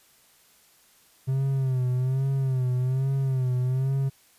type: tone with vibrato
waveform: triangle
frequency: 130.81 Hz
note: C3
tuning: in tune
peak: -20 dBFS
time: 1.27-4.1 s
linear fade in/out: 20 ms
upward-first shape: sine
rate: 1.2 Hz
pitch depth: 72 cents each way
effects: white hiss -59 dBFS RMS until 4.38 s + resampled to 32000 Hz